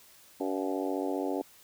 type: harmonic tone with a mistuned harmonic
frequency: 95 Hz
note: F#2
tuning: 46 cents sharp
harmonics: 3 / 4 / 5 / 6 / 7 / 8 / 9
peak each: -33 / -35 / -37 / -39 / -40 / -41 / -42 dBFS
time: 0.4-1.42 s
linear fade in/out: 5 ms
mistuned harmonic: 8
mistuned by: -41 cents
effects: white hiss -57 dBFS RMS until 1.63 s